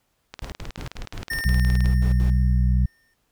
click train, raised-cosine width 0.2 ms, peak -17 dBFS, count 30, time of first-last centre 0.34-1.858 s, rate 19.1 Hz
brown noise bursts, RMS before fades -33 dBFS, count 11, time 0.42-2.3 s, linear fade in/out 0 ms, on 100 ms, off 78 ms
square tone with exponential decay, 1818 Hz, A#6, 44 cents flat, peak -25 dBFS, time 1.3-3.14 s, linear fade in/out 5 ms, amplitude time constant 400 ms
harmonic tone, 62.1 Hz, B1, 10 cents sharp, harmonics 1 / 2 / 3, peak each -17 / -23 / -27 dBFS, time 1.45-2.86 s, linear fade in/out 5 ms
effects pink hiss -70 dBFS RMS until 3.31 s

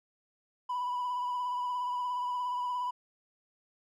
triangle tone with vibrato, 987.8 Hz, B5, in tune, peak -28 dBFS, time 0.69-2.91 s, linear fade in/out 10 ms, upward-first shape triangle, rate 17 Hz, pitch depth 33 cents each way, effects tanh soft clip ceiling -25 dBFS

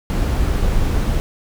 brown noise, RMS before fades -17 dBFS, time 0.1-1.2 s, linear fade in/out 0 ms, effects none

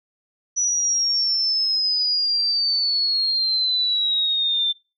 sine exponential sweep, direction down, 5920 to 3552 Hz, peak -18 dBFS, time 0.56-4.73 s, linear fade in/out 20 ms, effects noise-tail reverb RT60 0.3 s tail -24 dB re dry

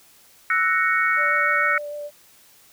sine chord, F# dominant seventh, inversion third, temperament equal, 1318.5 / 1480 / 1864.7 / 2217 Hz, E6 / F#6 / A#6 / C#7, 0 / 0 / 0 / 0 cents, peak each -23 dBFS, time 0.5-1.78 s, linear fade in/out 2 ms
sine tone with vibrato, 587.3 Hz, D5, in tune, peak -29 dBFS, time 1.16-2.11 s, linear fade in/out 50 ms, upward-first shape sine, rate 6.6 Hz, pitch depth 11 cents each way
effects white hiss -53 dBFS RMS until 2.72 s

